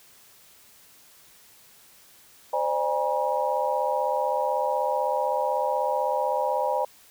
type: tone cluster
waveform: sine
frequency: 518 / 594 / 818 / 957 Hz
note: C5 / D5 / G#5 / A#5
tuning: -17 / +20 / -26 / +45 cents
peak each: -28 dBFS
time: 2.53-6.85 s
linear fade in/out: 5 ms
effects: white hiss -54 dBFS RMS until 7.1 s